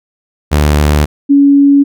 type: tone pair in turn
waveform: sawtooth / sine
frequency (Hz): 74.3 / 281.4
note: D2 / C#4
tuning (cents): +21 / +26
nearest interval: octave + major seventh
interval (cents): 2305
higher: second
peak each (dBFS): -3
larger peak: neither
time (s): 0.51-1.06 / 1.29-1.84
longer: neither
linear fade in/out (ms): 20
effects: none